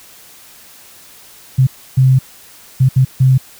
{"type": "tone bursts at uneven times", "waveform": "sine", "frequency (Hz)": 130.81, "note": "C3", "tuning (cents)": 0, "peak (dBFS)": -6, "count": 5, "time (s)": [[1.58, 1.67], [1.97, 2.19], [2.8, 2.89], [2.96, 3.05], [3.2, 3.38]], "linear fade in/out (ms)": 10, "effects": ["white hiss -41 dBFS RMS until 3.59 s"]}